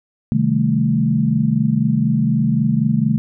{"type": "chord", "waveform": "sine", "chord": "A half-diminished seventh", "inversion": "first", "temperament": "equal", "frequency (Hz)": [130.81, 155.56, 196, 220], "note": ["C3", "Eb3", "G3", "A3"], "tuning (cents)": [0, 0, 0, 0], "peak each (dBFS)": [-20, -19, -22, -17], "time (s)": [0.32, 3.18], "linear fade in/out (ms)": 0, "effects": []}